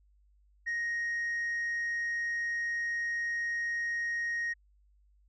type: tone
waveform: sine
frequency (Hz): 1872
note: A#6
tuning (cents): +7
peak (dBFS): -28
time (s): 0.66-4.54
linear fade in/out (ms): 20
effects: tanh soft clip ceiling -29 dBFS + added 50 Hz sine -62 dBFS peak until 5.28 s